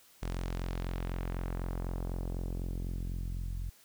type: tone with low-pass filter sweep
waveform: sawtooth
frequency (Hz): 44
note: F1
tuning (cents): +14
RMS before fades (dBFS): -36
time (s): 0.22-3.7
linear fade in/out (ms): 10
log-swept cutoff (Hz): 10000 to 100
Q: 0.82
effects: white hiss -61 dBFS RMS until 3.84 s